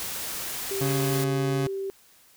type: noise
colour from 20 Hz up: white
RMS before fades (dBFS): -33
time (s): 0-1.24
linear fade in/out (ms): 0
type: tone with pitch glide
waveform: sine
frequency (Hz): 392 to 389.3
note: G4 to G4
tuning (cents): 0 to -12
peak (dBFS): -28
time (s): 0.71-1.9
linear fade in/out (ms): 0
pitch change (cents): -12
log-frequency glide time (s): 1.05-1.77
type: tone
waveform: 30% pulse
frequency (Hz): 138.59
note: C#3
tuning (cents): 0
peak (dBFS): -22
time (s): 0.81-1.67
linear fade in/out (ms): 2
effects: white hiss -57 dBFS RMS until 2.36 s